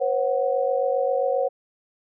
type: chord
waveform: sine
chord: B suspended second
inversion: none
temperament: equal with one note detuned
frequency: 493.9 / 541.4 / 740 Hz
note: B4 / C#5 / F#5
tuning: 0 / -41 / 0 cents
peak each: -25 / -22 / -27 dBFS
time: 0-1.49 s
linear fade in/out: 20 ms
effects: none